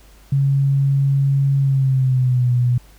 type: tone with pitch glide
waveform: sine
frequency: 138.1 to 123.03 Hz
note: C#3 to B2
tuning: -6 to -6 cents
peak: -13 dBFS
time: 0.32-2.78 s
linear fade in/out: 5 ms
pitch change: -200 cents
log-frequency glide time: 1.59-2.51 s
effects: added 50 Hz sine -45 dBFS peak until 2.98 s + pink hiss -51 dBFS RMS until 2.98 s